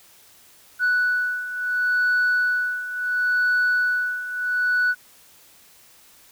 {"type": "beating tone pair", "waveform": "sine", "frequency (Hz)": [1480, 1480.72], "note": ["F#6", "F#6"], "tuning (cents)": [0, 1], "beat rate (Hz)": 0.72, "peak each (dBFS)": [-23, -19], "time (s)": [0.79, 4.95], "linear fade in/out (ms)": 50, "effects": ["tanh soft clip ceiling -15 dBFS", "white hiss -52 dBFS RMS until 6.31 s"]}